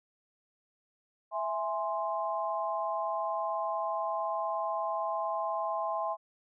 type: chord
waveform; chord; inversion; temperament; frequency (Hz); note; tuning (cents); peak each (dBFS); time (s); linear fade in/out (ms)
sine; E augmented; none; equal; 659.3 / 830.6 / 1046.5; E5 / G#5 / B#5; 0 / 0 / 0; -34 / -35 / -34; 1.31-6.17; 50
effects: none